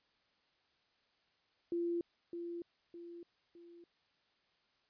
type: tone with echo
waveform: sine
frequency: 343 Hz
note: F4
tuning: 31 cents flat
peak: -33 dBFS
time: 1.72-2.01 s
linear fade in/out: 2 ms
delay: 610 ms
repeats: 3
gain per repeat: -7 dB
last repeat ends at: 3.84 s
effects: white hiss -75 dBFS RMS until 4.89 s + resampled to 11025 Hz